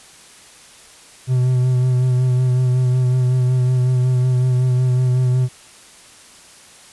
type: tone with vibrato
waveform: triangle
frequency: 126.7 Hz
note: B2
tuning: 45 cents sharp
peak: -11 dBFS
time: 1.27-5.49 s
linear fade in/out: 50 ms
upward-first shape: sine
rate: 5.4 Hz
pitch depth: 24 cents each way
effects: white hiss -44 dBFS RMS until 6.92 s + resampled to 24000 Hz